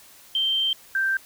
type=tone pair in turn; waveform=sine; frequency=3136 / 1568 Hz; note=G7 / G6; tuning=0 / 0 cents; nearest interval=octave; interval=1200 cents; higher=first; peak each=-20 dBFS; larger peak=neither; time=0.35-0.73 / 0.95-1.17 s; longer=first; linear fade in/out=2 ms; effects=white hiss -50 dBFS RMS until 1.25 s